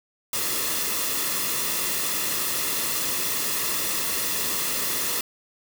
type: noise with comb filter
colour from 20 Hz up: white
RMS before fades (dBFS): -26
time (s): 0.33-5.21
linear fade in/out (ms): 2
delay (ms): 1.3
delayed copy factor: -0.55
effects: none